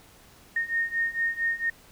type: beating tone pair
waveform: sine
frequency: 1841 / 1845.4 Hz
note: A#6 / A#6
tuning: -22 / -18 cents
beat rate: 4.4 Hz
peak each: -29 / -27 dBFS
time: 0.56-1.7 s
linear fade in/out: 5 ms
effects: pink hiss -54 dBFS RMS until 1.91 s